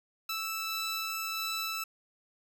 15% pulse tone pair together, 1318.5 / 3957 Hz, E6 / B7, 0 / +3 cents, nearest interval octave + perfect fifth, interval 1903 cents, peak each -27 / -34 dBFS, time 0.29-1.84 s, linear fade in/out 5 ms, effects none

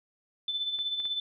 sine tone with tremolo, 3520 Hz, A7, in tune, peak -27 dBFS, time 0.48-1.2 s, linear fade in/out 2 ms, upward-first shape sine, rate 16 Hz, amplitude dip 55%
clicks, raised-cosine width 0.3 ms, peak -32 dBFS, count 3, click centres 0.789 / 1.001 / 1.055 s
effects none

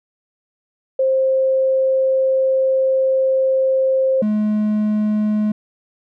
sine / triangle tone pair in turn, 528 / 212.2 Hz, C5 / G#3, +16 / +38 cents, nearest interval octave + major third, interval 1578 cents, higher first, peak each -13 dBFS, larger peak neither, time 0.99-4.22 / 4.22-5.52 s, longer first, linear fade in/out 5 ms, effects none

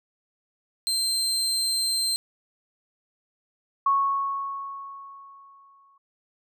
30% pulse tone, 4136 Hz, C8, 21 cents flat, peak -20 dBFS, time 0.87-2.16 s, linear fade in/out 0 ms
sine tone with exponential decay, 1104 Hz, C#6, 7 cents flat, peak -17 dBFS, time 3.86-5.98 s, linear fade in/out 5 ms, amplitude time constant 460 ms
effects none

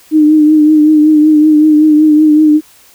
sine tone with vibrato, 305.7 Hz, D#4, 30 cents flat, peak -3 dBFS, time 0.11-2.61 s, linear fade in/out 50 ms, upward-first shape triangle, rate 5.3 Hz, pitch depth 42 cents each way, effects white hiss -43 dBFS RMS until 2.94 s

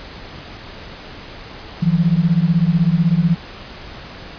sine beating tone pair, 160.7 / 176.7 Hz, E3 / F3, -44 / +21 cents, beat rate 16 Hz, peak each -15 dBFS, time 1.82-3.36 s, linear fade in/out 10 ms, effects pink hiss -35 dBFS RMS until 4.38 s + resampled to 11025 Hz

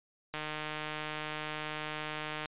click train, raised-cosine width 0.3 ms, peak -21 dBFS, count 325, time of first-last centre 0.34-2.458 s, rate 153 Hz, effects resampled to 8000 Hz

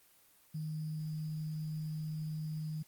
sine tone with sample-and-hold, 155.56 Hz, D#3, in tune, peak -36 dBFS, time 0.54-2.83 s, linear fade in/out 10 ms, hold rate 4900 Hz, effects white hiss -65 dBFS RMS until 2.87 s + Opus 24 kbps

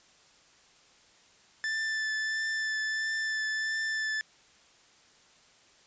45% pulse tone with vibrato, 1760 Hz, A6, in tune, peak -29 dBFS, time 1.64-4.21 s, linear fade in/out 0 ms, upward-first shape triangle, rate 1.5 Hz, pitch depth 15 cents each way, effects white hiss -60 dBFS RMS until 5.86 s + resampled to 16000 Hz

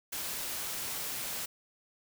white noise, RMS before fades -37 dBFS, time 0.12-1.46 s, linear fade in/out 10 ms, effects none

